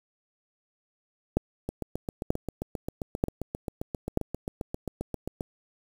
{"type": "two click trains", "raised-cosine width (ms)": 2, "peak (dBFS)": [-18, -9], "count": [29, 4], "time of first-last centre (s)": [[1.69, 5.408], [1.37, 4.174]], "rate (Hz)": [7.53, 1.07], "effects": ["7-bit"]}